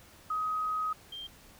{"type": "tone pair in turn", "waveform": "sine", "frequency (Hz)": [1260, 3175], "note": ["D#6", "G7"], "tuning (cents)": [21, 21], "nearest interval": "octave + major third", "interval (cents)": 1600, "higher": "second", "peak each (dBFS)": [-29, -39], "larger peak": "first", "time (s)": [[0.3, 0.93], [1.12, 1.27]], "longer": "first", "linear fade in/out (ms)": 5, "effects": ["pink hiss -56 dBFS RMS until 1.59 s"]}